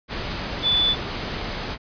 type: tone in noise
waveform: sine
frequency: 3478 Hz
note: A7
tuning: 21 cents flat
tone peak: -17 dBFS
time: 0.62-0.96 s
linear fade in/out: 50 ms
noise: pink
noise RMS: -29 dBFS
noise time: 0.08-1.78 s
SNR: +9 dB
effects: resampled to 11025 Hz